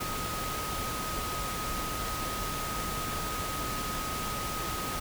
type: tone in noise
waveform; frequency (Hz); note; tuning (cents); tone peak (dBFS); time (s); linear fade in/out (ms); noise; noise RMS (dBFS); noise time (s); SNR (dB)
sine; 1257; D#6; +17; -36; 0-5; 10; pink; -35; 0-5; -4
effects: none